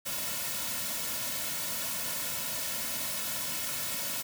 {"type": "noise with comb filter", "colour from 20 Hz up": "white", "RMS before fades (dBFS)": -34, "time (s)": [0.05, 4.23], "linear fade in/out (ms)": 20, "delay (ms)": 2.5, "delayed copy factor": -0.75, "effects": []}